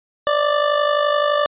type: tone with amplitude modulation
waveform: 25% pulse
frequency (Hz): 587.3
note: D5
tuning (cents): 0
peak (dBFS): -9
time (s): 0.27-1.46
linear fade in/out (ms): 0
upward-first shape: sine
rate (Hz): 51.7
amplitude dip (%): 60
effects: resampled to 8000 Hz